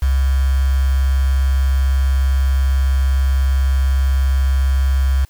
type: tone with quantisation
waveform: sine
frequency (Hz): 66.9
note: C2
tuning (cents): +39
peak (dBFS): -12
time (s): 0.02-5.25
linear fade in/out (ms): 5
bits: 5
effects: white hiss -55 dBFS RMS until 5.29 s